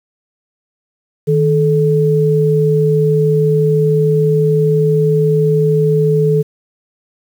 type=tone pair together; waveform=sine; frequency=155.56 / 433.1 Hz; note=D#3 / A4; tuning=0 / -27 cents; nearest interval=octave + tritone; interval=1773 cents; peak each=-12 dBFS; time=1.27-6.43 s; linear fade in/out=20 ms; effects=7-bit